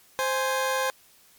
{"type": "tone pair together", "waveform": "20% pulse", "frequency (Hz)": [523.2, 830.6], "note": ["C5", "G#5"], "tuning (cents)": [0, 0], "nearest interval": "minor sixth", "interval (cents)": 800, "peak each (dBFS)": [-20, -25], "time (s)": [0.19, 0.9], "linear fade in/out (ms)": 0, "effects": ["white hiss -57 dBFS RMS until 1.38 s", "MP3 96 kbps"]}